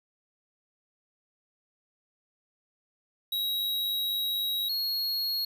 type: tone pair in turn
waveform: square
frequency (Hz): 3838 / 4308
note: A#7 / C8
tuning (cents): +50 / +50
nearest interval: major second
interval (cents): 200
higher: second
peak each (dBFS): -28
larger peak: neither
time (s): 3.32-4.69 / 4.69-5.45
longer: first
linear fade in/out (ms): 5
effects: 10-bit